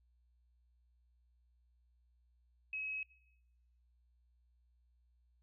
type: tone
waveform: sine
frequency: 2558 Hz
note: D#7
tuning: 47 cents sharp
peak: -38 dBFS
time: 2.73-3.03 s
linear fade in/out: 2 ms
effects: noise-tail reverb RT60 1.0 s tail -23 dB re dry + added 60 Hz sine -69 dBFS peak until 5.42 s